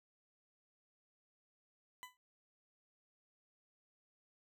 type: tone with exponential decay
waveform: 20% pulse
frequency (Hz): 1000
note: B5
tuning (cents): +21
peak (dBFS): -39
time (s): 2.03-2.17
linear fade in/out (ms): 0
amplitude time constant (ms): 30
effects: none